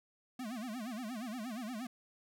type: tone with vibrato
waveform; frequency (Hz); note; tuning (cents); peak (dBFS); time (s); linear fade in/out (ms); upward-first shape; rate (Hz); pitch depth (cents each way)
square; 233.1; A#3; 0; -40; 0.39-1.87; 5; sine; 8.5; 200
effects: none